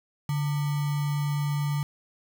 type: tone with sample-and-hold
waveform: sine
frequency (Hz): 145.2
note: D3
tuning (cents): -19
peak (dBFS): -24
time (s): 0.29-1.83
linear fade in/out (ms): 2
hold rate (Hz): 1050
effects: none